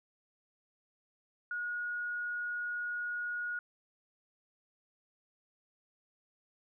sine tone, 1446 Hz, F#6, 40 cents flat, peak -34 dBFS, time 1.51-3.59 s, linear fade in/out 2 ms, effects none

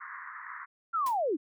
pink band-pass noise, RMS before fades -43 dBFS, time 0-0.66 s, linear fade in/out 20 ms, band 1000 to 2000 Hz, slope 96 dB/octave
sine linear sweep, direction down, 1396.9 to 262.8 Hz, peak -26 dBFS, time 0.93-1.37 s, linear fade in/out 20 ms
white noise with exponential decay, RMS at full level -38 dBFS, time 1.06-1.19 s, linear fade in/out 5 ms, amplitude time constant 27 ms
effects none

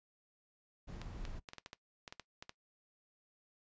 brown noise, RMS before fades -45 dBFS, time 0.87-1.4 s, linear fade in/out 20 ms
clicks, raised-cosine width 0.2 ms, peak -29 dBFS, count 12, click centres 1.016 / 1.252 / 1.488 / 1.534 / 1.583 / 1.661 / 1.731 / 2.078 / 2.125 / 2.197 / 2.425 / 2.494 s
effects noise-tail reverb RT60 0.1 s tail -19 dB re dry + resampled to 16000 Hz

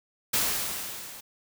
white noise with level ramp, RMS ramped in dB -24 to -44 dBFS, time 0.33-1.21 s, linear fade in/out 10 ms, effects none

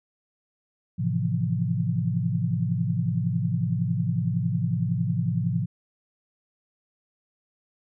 sine chord, F major seventh, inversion first, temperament just, 109.13 / 130.96 / 163.7 / 174.61 Hz, A2 / C3 / E3 / F3, -14 / +2 / -12 / 0 cents, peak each -28 dBFS, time 0.98-5.66 s, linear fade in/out 20 ms, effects none

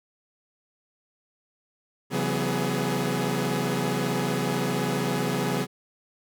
sawtooth tone cluster, 134.8 / 167.3 / 189.2 / 247.7 / 419.8 Hz, C#3 / E3 / F#3 / B3 / G#4, -48 / +26 / +39 / +5 / +19 cents, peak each -27 dBFS, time 2.1-5.67 s, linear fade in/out 50 ms, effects none

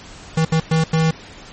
square tone bursts at uneven times, 160.6 Hz, E3, 45 cents flat, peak -14 dBFS, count 4, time 0.37-0.45 / 0.52-0.6 / 0.71-0.84 / 0.93-1.11 s, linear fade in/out 5 ms, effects pink hiss -39 dBFS RMS until 1.52 s + MP3 32 kbps

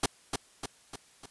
pink noise with echo, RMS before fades -25 dBFS, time 0.03-0.06 s, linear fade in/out 5 ms, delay 300 ms, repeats 4, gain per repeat -5 dB, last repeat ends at 1.26 s, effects white hiss -60 dBFS RMS until 1.3 s + resampled to 24000 Hz

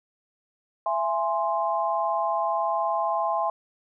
sine chord, E augmented, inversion none, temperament equal with one note detuned, 669.2 / 830.6 / 1046.5 Hz, E5 / G#5 / B#5, +26 / 0 / 0 cents, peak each -27 dBFS, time 0.86-3.5 s, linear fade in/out 2 ms, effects none

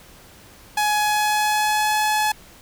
sawtooth tone with pitch glide, 841 to 852.7 Hz, G#5 to G#5, +22 to +45 cents, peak -14 dBFS, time 0.77-2.32 s, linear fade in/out 5 ms, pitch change +23 cents, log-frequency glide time 0.97-2.01 s, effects pink hiss -47 dBFS RMS until 2.61 s

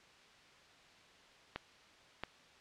clicks, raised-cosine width 0.3 ms, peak -22 dBFS, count 2, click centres 1.56 / 2.236 s, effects white hiss -61 dBFS RMS until 2.6 s + low-pass 4000 Hz 12 dB/octave

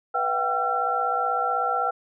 sine tone cluster, 491.4 / 662 / 725 / 781 / 1354 Hz, B4 / E5 / F#5 / G5 / E6, -9 / +7 / -35 / -7 / +46 cents, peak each -31 / -34 / -31 / -26 / -25 dBFS, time 0.14-1.91 s, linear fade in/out 10 ms, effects none

